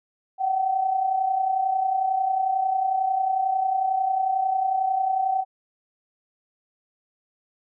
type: tone pair together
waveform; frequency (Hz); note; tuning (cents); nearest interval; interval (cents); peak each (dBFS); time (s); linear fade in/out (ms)
sine; 733.9 / 765; F#5 / G5; -14 / -42; minor second; 72; -28 / -21; 0.38-5.45; 50
effects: none